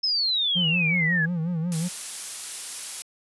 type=exponential sweep; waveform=sine; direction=down; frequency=5270 to 1646 Hz; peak=-21 dBFS; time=0.03-1.26 s; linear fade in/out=10 ms
type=tone with vibrato; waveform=triangle; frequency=168.5 Hz; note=E3; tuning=38 cents sharp; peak=-22 dBFS; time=0.55-1.89 s; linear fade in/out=20 ms; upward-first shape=sine; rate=5.5 Hz; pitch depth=110 cents each way
type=noise; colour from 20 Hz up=blue; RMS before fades=-31 dBFS; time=1.72-3.02 s; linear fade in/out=0 ms
effects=resampled to 24000 Hz